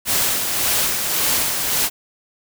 white noise with tremolo, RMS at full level -18 dBFS, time 0.05-1.9 s, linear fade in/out 50 ms, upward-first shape sine, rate 1.8 Hz, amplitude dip 40%, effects none

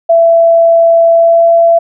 sine tone with pitch glide, 668 to 672.6 Hz, E5 to E5, +23 to +35 cents, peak -3 dBFS, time 0.09-1.79 s, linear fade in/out 10 ms, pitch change +12 cents, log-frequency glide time 1.12-1.49 s, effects none

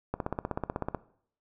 click train, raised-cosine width 1 ms, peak -16 dBFS, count 14, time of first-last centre 0.14-0.947 s, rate 16.1 Hz, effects noise-tail reverb RT60 0.6 s tail -18 dB re dry

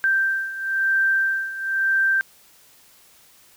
sine beating tone pair, 1568 / 1569 Hz, G6 / G6, 0 / +1 cents, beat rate 1 Hz, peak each -24 / -20 dBFS, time 0.04-2.21 s, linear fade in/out 0 ms, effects white hiss -53 dBFS RMS until 3.56 s

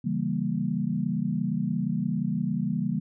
sine chord, C# diminished seventh, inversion none, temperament equal, 138.59 / 164.81 / 196 / 233.1 Hz, C#3 / E3 / G3 / Bb3, 0 / 0 / 0 / 0 cents, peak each -33 / -30 / -29 / -30 dBFS, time 0.04-3 s, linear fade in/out 10 ms, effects none

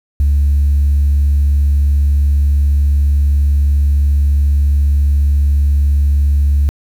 sine tone, 71.4 Hz, D2, 48 cents flat, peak -7 dBFS, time 0.2-6.69 s, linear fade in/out 0 ms, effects tanh soft clip ceiling -6 dBFS + 7-bit

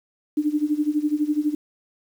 sine tone with tremolo, 299.3 Hz, D4, 33 cents sharp, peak -16 dBFS, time 0.37-1.55 s, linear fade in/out 5 ms, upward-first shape sine, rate 12 Hz, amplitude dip 85%, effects 8-bit

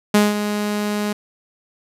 sawtooth tone with ADSR envelope, 208.1 Hz, G#3, 4 cents sharp, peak -6 dBFS, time 0.14-1.13 s, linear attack 5 ms, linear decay 190 ms, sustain -10 dB, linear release 7 ms, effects resampled to 32000 Hz + 7-bit

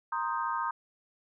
sine chord, C minor seventh, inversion third, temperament equal, 932.3 / 1046.5 / 1244.5 / 1568 Hz, Bb5 / C6 / Eb6 / G6, 0 / 0 / 0 / 0 cents, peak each -33 / -35 / -34 / -39 dBFS, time 0.12-0.71 s, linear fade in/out 5 ms, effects none

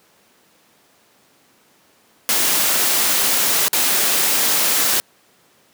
white noise with dropouts, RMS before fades -17 dBFS, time 2.29-5 s, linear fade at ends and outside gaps 0 ms, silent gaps 3.682-3.731 s, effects pink hiss -55 dBFS RMS until 5.73 s + high-pass 200 Hz 12 dB/octave

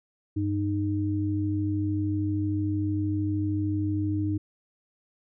sine tone pair together, 98 / 307.1 Hz, G2 / D#4, 0 / -23 cents, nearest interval octave + minor sixth, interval 1977 cents, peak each -27 dBFS, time 0.36-4.38 s, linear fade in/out 10 ms, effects none

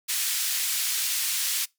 white band-pass noise, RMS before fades -27 dBFS, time 0.08-1.66 s, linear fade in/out 20 ms, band 2200 to 14000 Hz, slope 12 dB/octave, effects noise-tail reverb RT60 0.2 s tail -24 dB re dry

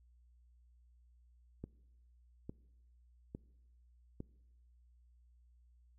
click train, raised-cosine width 3 ms, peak -30 dBFS, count 4, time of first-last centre 1.64-4.204 s, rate 1.17 Hz, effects noise-tail reverb RT60 1.0 s tail -23 dB re dry + added 60 Hz sine -63 dBFS peak until 5.98 s

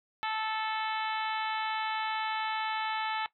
harmonic tone, 437.8 Hz, A4, 9 cents flat, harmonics 2 / 3 / 4 / 5 / 6 / 7 / 8 / 9, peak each -33 / -37 / -39 / -41 / -43 / -44 / -45 / -46 dBFS, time 0.23-3.26 s, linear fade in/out 0 ms, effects noise-tail reverb RT60 0.1 s tail -17 dB re dry

